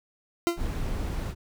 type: tone with exponential decay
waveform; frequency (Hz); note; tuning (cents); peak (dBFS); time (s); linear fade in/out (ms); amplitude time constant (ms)
40% pulse; 342.4; F4; -34; -17; 0.47-0.64; 0; 36
type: noise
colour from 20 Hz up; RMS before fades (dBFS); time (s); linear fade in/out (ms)
brown; -30; 0.56-1.35; 50
effects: none